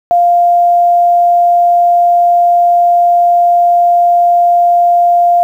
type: tone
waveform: sine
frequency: 698 Hz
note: F5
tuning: 1 cent flat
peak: -5 dBFS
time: 0.11-5.43 s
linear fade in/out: 0 ms
effects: 7-bit